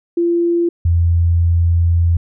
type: tone pair in turn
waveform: sine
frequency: 342.5 / 84.94 Hz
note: F4 / F2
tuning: -34 / -48 cents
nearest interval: 2 octaves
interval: 2414 cents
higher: first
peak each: -12 / -10 dBFS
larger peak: second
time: 0.17-0.69 / 0.85-2.17 s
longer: second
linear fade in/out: 5 ms
effects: none